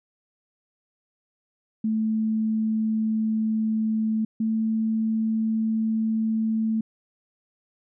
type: tone pair in turn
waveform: sine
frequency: 219.3 / 221.3 Hz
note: A3 / A3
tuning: -6 / +10 cents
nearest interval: unison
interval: 16 cents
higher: second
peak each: -21 dBFS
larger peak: neither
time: 1.84-4.25 / 4.4-6.81 s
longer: neither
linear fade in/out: 5 ms
effects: none